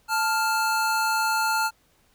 square tone pair together, 880 / 1396.9 Hz, A5 / F6, 0 / 0 cents, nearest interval minor sixth, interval 800 cents, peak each -25 dBFS, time 0.08-1.71 s, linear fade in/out 50 ms, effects pink hiss -63 dBFS RMS until 2.14 s

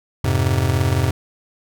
square chord, F minor, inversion none, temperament just, 87.31 / 104.77 / 130.96 Hz, F2 / Ab2 / C3, 0 / +16 / +2 cents, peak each -21 dBFS, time 0.24-1.11 s, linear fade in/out 5 ms, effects none

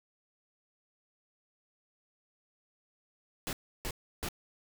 pink noise bursts, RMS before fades -36 dBFS, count 3, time 3.47-4.287 s, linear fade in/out 0 ms, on 59 ms, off 320 ms, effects none

